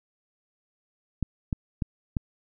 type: clicks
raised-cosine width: 5 ms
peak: -14 dBFS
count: 4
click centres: 1.227 / 1.528 / 1.822 / 2.168 s
effects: none